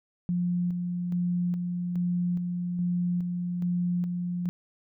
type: tone with tremolo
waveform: sine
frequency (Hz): 176.6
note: F3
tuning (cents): +20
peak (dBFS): -24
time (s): 0.29-4.49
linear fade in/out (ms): 0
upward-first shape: square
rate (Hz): 1.2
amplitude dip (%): 35
effects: none